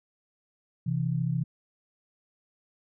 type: tone pair together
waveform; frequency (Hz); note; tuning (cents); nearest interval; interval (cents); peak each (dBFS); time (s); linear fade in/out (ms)
sine; 130.6 / 164.55; C3 / E3; -3 / -3; major third; 400; -28; 0.86-1.44; 10
effects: none